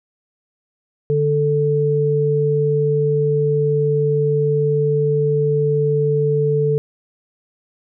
sine tone pair together, 146.83 / 440 Hz, D3 / A4, 0 / 0 cents, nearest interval octave + perfect fifth, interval 1900 cents, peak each -18 / -16 dBFS, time 1.1-6.78 s, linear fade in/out 0 ms, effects none

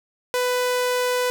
sawtooth tone, 497.4 Hz, B4, 12 cents sharp, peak -16 dBFS, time 0.34-1.3 s, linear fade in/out 0 ms, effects none

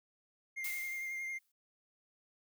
triangle tone with vibrato, 2113 Hz, C7, 16 cents sharp, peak -36 dBFS, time 0.56-1.39 s, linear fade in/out 20 ms, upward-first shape triangle, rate 11 Hz, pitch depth 23 cents each way
blue noise with exponential decay, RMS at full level -40 dBFS, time 0.64-1.52 s, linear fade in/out 5 ms, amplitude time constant 190 ms
effects none

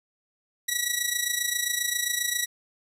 10% pulse tone with amplitude modulation, 1935 Hz, B6, 36 cents flat, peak -13 dBFS, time 0.68-2.46 s, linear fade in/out 10 ms, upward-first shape sine, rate 27.5 Hz, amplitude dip 70%, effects none

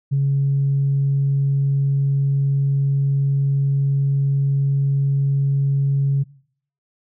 sine tone, 138.59 Hz, C#3, in tune, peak -14 dBFS, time 0.11-6.24 s, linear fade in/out 20 ms, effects noise-tail reverb RT60 0.6 s tail -22 dB re dry + tanh soft clip ceiling -11 dBFS

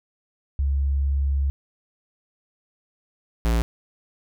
sine / square tone pair in turn, 69.3 / 57.23 Hz, C#2 / A#1, 0 / -31 cents, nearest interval minor third, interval 331 cents, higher first, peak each -19 dBFS, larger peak neither, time 0.59-1.5 / 3.45-3.62 s, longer first, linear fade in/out 0 ms, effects none

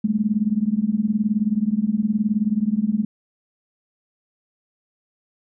sine tone with tremolo, 212.3 Hz, G#3, 38 cents sharp, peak -13 dBFS, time 0.04-3.05 s, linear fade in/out 5 ms, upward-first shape triangle, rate 19 Hz, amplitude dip 100%, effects none

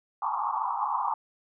pink band-pass noise, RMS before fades -29 dBFS, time 0.22-1.14 s, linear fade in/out 2 ms, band 800 to 1200 Hz, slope 96 dB/octave, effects none

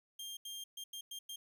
sawtooth tone bursts at uneven times, 3200 Hz, G7, 35 cents sharp, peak -40 dBFS, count 6, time 0.19-0.37 / 0.45-0.64 / 0.77-0.84 / 0.93-1.01 / 1.11-1.19 / 1.29-1.36 s, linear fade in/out 5 ms, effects none

